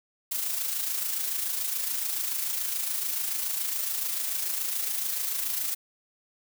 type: noise with amplitude modulation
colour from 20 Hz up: blue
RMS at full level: -28 dBFS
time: 0.31-5.75 s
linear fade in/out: 10 ms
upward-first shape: sine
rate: 27 Hz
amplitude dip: 45%
effects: none